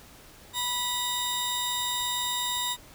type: tone pair together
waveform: sawtooth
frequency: 981 / 3714 Hz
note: B5 / A#7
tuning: -12 / -7 cents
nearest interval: octave + major seventh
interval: 2305 cents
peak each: -28 / -26 dBFS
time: 0.53-2.77 s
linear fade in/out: 50 ms
effects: pink hiss -51 dBFS RMS until 2.94 s